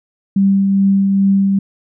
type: tone with tremolo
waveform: sine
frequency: 196 Hz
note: G3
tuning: in tune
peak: -8 dBFS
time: 0.36-1.59 s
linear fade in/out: 5 ms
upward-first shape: triangle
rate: 2.4 Hz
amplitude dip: 30%
effects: none